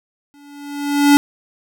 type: tone with exponential growth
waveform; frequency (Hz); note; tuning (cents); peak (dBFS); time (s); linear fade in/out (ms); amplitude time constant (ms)
square; 286.9; D4; -40; -6; 0.34-1.17; 0; 180
effects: none